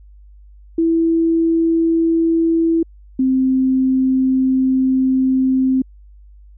sine tone pair in turn, 329.6 / 261.6 Hz, E4 / C4, 0 / 0 cents, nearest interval major third, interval 400 cents, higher first, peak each -12 dBFS, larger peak neither, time 0.78-2.83 / 3.19-5.82 s, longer second, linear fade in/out 5 ms, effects added 50 Hz sine -40 dBFS peak until 6.57 s

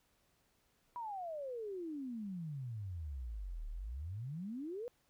sine exponential two-way sweep, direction down then up, 990 to 35.81 to 505 Hz, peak -40 dBFS, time 0.96-4.88 s, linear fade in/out 0 ms, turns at 3.68 s, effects pink hiss -75 dBFS RMS until 5.09 s

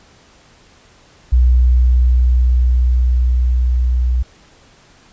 sine tone with level ramp, 61.74 Hz, B1, in tune, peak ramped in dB -7 to -12 dBFS, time 1.32-4.23 s, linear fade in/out 10 ms, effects pink hiss -48 dBFS RMS until 5.12 s + resampled to 16000 Hz

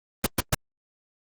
pink noise bursts, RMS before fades -21 dBFS, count 3, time 0.24-0.546 s, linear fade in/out 2 ms, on 22 ms, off 120 ms, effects Opus 24 kbps

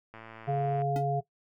click train, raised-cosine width 0.5 ms, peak -31 dBFS, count 77, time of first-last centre 0.14-0.819 s, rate 112 Hz
harmonic tone, 140 Hz, C#3, 18 cents sharp, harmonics 1 / 3 / 5, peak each -29 / -34 / -30 dBFS, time 0.47-1.21 s, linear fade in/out 20 ms
square tone with exponential decay, 283.3 Hz, C#4, 38 cents sharp, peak -31 dBFS, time 0.96-1.06 s, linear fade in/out 0 ms, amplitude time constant 21 ms
effects noise-tail reverb RT60 0.1 s tail -17 dB re dry

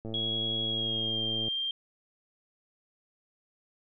click train, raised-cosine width 2 ms, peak -26 dBFS, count 160, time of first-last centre 0.05-1.482 s, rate 111 Hz
sine tone with pitch glide, 3322 to 3183 Hz, G#7 to G7, 0 to +26 cents, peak -29 dBFS, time 0.14-1.71 s, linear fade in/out 2 ms, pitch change -74 cents, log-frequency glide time 0.67-1.22 s
effects none

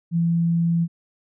sine tone, 168.4 Hz, E3, 37 cents sharp, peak -17 dBFS, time 0.11-0.88 s, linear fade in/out 50 ms, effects none

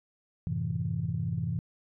sine chord, F# half-diminished seventh, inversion none, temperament equal, 92.5 / 110 / 130.81 / 164.81 Hz, F#2 / A2 / C3 / E3, 0 / 0 / 0 / 0 cents, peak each -36 / -34 / -34 / -32 dBFS, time 0.47-1.59 s, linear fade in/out 0 ms, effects tanh soft clip ceiling -18 dBFS

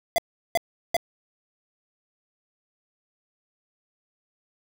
square tone bursts, 681 Hz, F5, 44 cents flat, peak -19 dBFS, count 3, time 0.16-0.966 s, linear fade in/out 0 ms, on 22 ms, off 370 ms, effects none

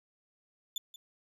35% pulse tone with echo, 3499 Hz, A7, 10 cents flat, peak -31 dBFS, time 0.76-0.78 s, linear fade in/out 2 ms, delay 180 ms, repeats 1, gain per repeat -14 dB, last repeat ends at 0.96 s, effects none

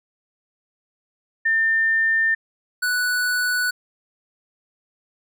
sine / square tone pair in turn, 1800 / 1480.8 Hz, A6 / F#6, +39 / +1 cents, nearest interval minor third, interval 338 cents, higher first, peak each -16 / -20 dBFS, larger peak first, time 1.45-2.35 / 2.82-3.71 s, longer first, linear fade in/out 10 ms, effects none

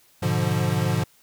square chord, G# diminished seventh, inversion none, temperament equal, 103.83 / 123.47 / 146.83 / 174.61 Hz, G#2 / B2 / D3 / F3, 0 / 0 / 0 / 0 cents, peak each -27 dBFS, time 0.22-1.04 s, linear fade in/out 10 ms, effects white hiss -58 dBFS RMS until 1.22 s

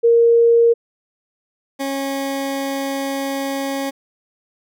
sine / 20% pulse tone pair in turn, 466.2 / 273.9 Hz, A#4 / C#4, 0 / -21 cents, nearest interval major sixth, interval 921 cents, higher first, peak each -9 / -16 dBFS, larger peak first, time 0.03-0.74 / 1.79-3.91 s, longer second, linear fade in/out 20 ms, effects none

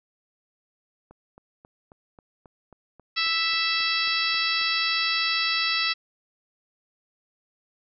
click train, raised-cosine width 1 ms, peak -34 dBFS, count 14, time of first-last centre 1.11-4.614 s, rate 3.71 Hz
harmonic tone, 659.3 Hz, E5, in tune, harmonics 2 / 3 / 4 / 5 / 6 / 7 / 8, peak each -31 / -30 / -28 / -32 / -29 / -30 / -31 dBFS, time 3.16-5.94 s, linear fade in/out 20 ms
effects none

